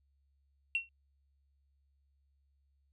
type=tone with exponential decay; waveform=sine; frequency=2728 Hz; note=F7; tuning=41 cents flat; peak=-25 dBFS; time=0.75-0.89 s; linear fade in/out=1 ms; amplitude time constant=30 ms; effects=tanh soft clip ceiling -22 dBFS + added 69 Hz sine -70 dBFS peak until 2.92 s